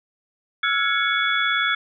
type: tone cluster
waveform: sine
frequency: 1335 / 1433 / 1670 / 2217 / 3413 Hz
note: E6 / F6 / G#6 / C#7 / G#7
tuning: +22 / +44 / +9 / 0 / +47 cents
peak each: -25 dBFS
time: 0.63-1.75 s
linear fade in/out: 5 ms
effects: none